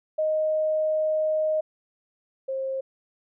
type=tone pair in turn; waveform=sine; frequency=622.3 / 532.6 Hz; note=D#5 / C5; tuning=0 / +31 cents; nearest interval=minor third; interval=269 cents; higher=first; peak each=-21 / -26 dBFS; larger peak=first; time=0.18-1.61 / 2.48-2.81 s; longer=first; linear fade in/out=10 ms; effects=none